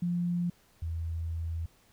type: tone pair in turn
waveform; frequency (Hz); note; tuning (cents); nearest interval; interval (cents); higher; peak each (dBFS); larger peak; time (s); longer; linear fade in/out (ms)
sine; 174.61 / 82.4; F3 / E2; 0 / 0; octave + minor second; 1300; first; -27 / -31; first; 0.02-0.5 / 0.82-1.66; second; 5
effects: pink hiss -64 dBFS RMS until 1.92 s